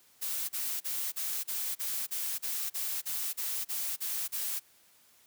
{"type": "noise bursts", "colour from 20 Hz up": "blue", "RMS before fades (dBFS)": -34, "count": 14, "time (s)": [0.21, 4.598], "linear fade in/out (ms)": 20, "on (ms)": 280, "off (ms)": 36, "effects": ["white hiss -63 dBFS RMS until 5.26 s", "high-pass 60 Hz 12 dB/octave"]}